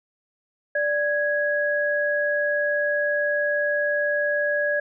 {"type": "tone pair together", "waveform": "sine", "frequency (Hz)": [587.3, 1661.2], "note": ["D5", "G#6"], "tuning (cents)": [0, 0], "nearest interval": "octave + tritone", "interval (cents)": 1800, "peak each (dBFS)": -23, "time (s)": [0.75, 4.8], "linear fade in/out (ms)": 5, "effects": []}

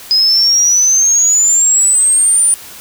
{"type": "exponential sweep", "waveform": "sine", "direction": "up", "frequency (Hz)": [5020, 9397], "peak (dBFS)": -7, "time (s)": [0.11, 2.54], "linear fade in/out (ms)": 0, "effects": ["white hiss -33 dBFS RMS until 2.8 s"]}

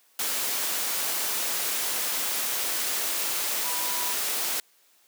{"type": "tone in noise", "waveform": "sine", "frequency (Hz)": 981, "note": "B5", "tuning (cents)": -12, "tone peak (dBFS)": -36, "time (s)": [3.64, 4.13], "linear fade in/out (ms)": 2, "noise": "white", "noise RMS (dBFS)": -28, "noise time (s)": [0.19, 4.6], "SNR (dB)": -11, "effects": ["white hiss -62 dBFS RMS until 5.07 s", "high-pass 300 Hz 12 dB/octave"]}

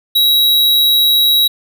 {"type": "tone", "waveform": "square", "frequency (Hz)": 3862, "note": "B7", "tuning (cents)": -39, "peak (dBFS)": -9, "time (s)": [0.15, 1.48], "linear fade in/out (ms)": 10, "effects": []}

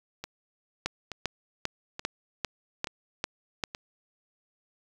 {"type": "two click trains", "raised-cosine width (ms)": 0.2, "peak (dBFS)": [-11, -19], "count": [8, 5], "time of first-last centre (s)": [[0.86, 3.638], [0.24, 3.749]], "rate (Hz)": [2.52, 1.14], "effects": ["8-bit"]}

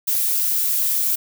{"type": "noise", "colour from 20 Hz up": "violet", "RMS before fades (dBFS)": -20, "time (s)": [0.07, 1.16], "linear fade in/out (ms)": 10, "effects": []}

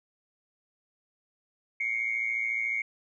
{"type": "tone pair together", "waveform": "sine", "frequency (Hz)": [2139, 2253], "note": ["C7", "C#7"], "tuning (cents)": [38, 28], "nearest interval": "minor second", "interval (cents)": 90, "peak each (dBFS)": [-29, -30], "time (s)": [1.8, 2.82], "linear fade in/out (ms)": 5, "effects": ["tanh soft clip ceiling -19 dBFS"]}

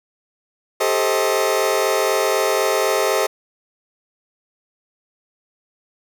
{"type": "chord", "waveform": "sawtooth", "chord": "A half-diminished seventh", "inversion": "third", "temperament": "just", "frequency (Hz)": [396, 440, 528, 633.6], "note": ["G4", "A4", "C5", "Eb5"], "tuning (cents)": [18, 0, 16, 31], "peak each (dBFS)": -18, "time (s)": [0.8, 3.27], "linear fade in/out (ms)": 10, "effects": []}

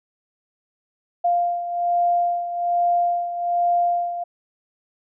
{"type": "beating tone pair", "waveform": "sine", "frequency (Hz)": [698, 699.2], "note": ["F5", "F5"], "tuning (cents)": [-1, 2], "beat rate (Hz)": 1.2, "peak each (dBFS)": [-19, -25], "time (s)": [1.24, 4.24], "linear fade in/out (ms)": 10, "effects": []}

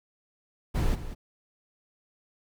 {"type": "noise with echo", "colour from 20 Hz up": "brown", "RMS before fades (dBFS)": -25, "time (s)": [0.74, 0.96], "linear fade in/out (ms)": 20, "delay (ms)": 190, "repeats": 1, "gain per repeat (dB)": -12, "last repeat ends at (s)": 1.15, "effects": []}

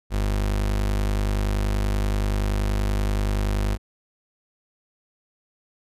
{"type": "tone", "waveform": "35% pulse", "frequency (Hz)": 50.5, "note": "G#1", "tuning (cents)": -48, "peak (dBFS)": -19, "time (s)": [0.1, 3.78], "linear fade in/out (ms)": 50, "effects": ["resampled to 32000 Hz"]}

